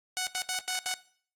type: tone bursts at uneven times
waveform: 5% pulse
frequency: 740 Hz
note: F#5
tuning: in tune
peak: -18 dBFS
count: 5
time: 0.17-0.27 / 0.35-0.42 / 0.49-0.59 / 0.68-0.79 / 0.86-0.94 s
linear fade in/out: 0 ms
effects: noise-tail reverb RT60 0.5 s tail -18 dB re dry + AAC 64 kbps